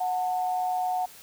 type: tone pair together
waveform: sine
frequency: 733 / 894.3 Hz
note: F#5 / A5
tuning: -16 / +28 cents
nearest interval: minor third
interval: 344 cents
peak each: -25 / -34 dBFS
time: 0-1.06 s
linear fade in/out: 10 ms
effects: white hiss -49 dBFS RMS until 1.22 s